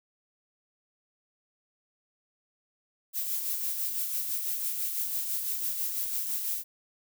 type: noise with tremolo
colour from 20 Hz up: violet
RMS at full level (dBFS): -30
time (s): 3.13-6.64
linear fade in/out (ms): 50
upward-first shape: sine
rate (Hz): 6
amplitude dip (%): 40
effects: none